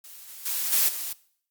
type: noise with level steps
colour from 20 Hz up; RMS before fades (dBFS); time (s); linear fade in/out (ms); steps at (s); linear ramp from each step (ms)
blue; -45 / -42 / -28 / -21 / -32; 0.04-1.13; 5; 0.28 / 0.45 / 0.72 / 0.88; 10
effects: noise-tail reverb RT60 0.6 s tail -20 dB re dry + Opus 48 kbps